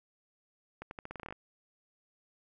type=accelerating click train; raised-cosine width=0.5 ms; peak=-27 dBFS; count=12; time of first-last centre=0.82-1.325 s; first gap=91 ms; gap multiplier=0.85; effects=none